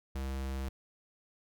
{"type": "tone", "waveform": "square", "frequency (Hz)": 66.7, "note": "C2", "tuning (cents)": 34, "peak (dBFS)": -35, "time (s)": [0.15, 0.69], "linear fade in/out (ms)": 5, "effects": []}